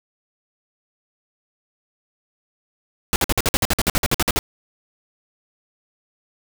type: noise bursts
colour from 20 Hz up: pink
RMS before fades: -18 dBFS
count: 16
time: 3.13-4.39 s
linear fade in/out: 0 ms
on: 30 ms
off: 52 ms
effects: none